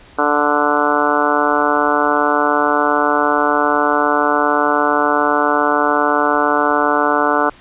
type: harmonic tone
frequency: 147.1 Hz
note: D3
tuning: 3 cents sharp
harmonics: 2 / 3 / 4 / 5 / 6 / 7 / 8 / 9 / 10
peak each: -21 / -21 / -21 / -21 / -21 / -21 / -21 / -21 / -21 dBFS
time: 0.18-7.5 s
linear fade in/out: 10 ms
effects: pink hiss -44 dBFS RMS until 7.6 s + resampled to 8000 Hz